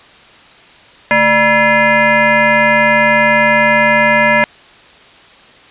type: tone with frequency modulation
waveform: sine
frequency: 1335 Hz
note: E6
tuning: 22 cents sharp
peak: -7 dBFS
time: 1.11-4.44 s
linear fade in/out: 0 ms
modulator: 370 Hz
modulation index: 2.7
effects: white hiss -41 dBFS RMS until 5.7 s + resampled to 8000 Hz